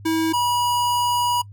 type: tone pair in turn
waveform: square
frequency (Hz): 322.9 / 969.4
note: E4 / B5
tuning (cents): -36 / -32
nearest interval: octave + perfect fifth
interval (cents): 1904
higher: second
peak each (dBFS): -19 / -19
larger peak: neither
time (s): 0.05-0.33 / 0.33-1.42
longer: second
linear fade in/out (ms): 10
effects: noise-tail reverb RT60 0.1 s tail -24 dB re dry + added 101 Hz sine -38 dBFS peak until 1.52 s